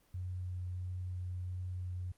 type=tone with vibrato; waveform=sine; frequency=90.7 Hz; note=F#2; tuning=34 cents flat; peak=-37 dBFS; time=0.14-2.12 s; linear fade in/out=5 ms; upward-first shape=sine; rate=1.5 Hz; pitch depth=8 cents each way; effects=pink hiss -70 dBFS RMS until 2.17 s + Opus 24 kbps